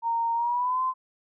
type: tone with pitch glide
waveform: sine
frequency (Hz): 925 to 1032.3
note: A#5 to C6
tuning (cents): -14 to -24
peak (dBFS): -23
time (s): 0.02-0.94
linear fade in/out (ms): 50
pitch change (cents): +190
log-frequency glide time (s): 0.34-0.82
effects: none